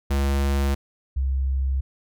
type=tone pair in turn; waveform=square / sine; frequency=69.3 / 66.61 Hz; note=C#2 / C2; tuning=0 / +32 cents; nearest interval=minor second; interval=68 cents; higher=first; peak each=-20 dBFS; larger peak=neither; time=0.1-0.75 / 1.16-1.81 s; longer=neither; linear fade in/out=10 ms; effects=none